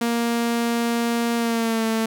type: tone with pitch glide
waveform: sawtooth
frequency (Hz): 234.3 to 223.3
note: A#3 to A3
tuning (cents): +9 to +26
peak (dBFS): -16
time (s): 0.01-2.06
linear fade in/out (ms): 5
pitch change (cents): -83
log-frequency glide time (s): 1.36-1.85
effects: none